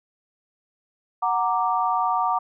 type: chord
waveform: sine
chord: Gb augmented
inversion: none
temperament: equal with one note detuned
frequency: 740 / 929.6 / 1174.7 Hz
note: Gb5 / Bb5 / D6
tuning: 0 / -5 / 0 cents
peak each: -24 dBFS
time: 1.22-2.39 s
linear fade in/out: 10 ms
effects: none